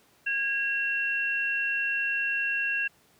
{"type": "tone pair together", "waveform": "sine", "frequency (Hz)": [1640.1, 2725], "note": ["G#6", "F7"], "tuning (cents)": [-22, -43], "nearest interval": "major sixth", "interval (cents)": 879, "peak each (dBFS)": -28, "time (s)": [0.26, 2.88], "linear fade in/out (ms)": 10, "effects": ["pink hiss -62 dBFS RMS until 3.19 s", "high-pass 100 Hz 12 dB/octave"]}